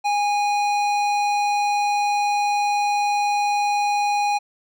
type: tone with hard clipping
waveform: sine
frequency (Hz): 822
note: G#5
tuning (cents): -18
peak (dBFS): -20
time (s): 0.04-4.39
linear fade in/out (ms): 20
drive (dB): 14
effects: none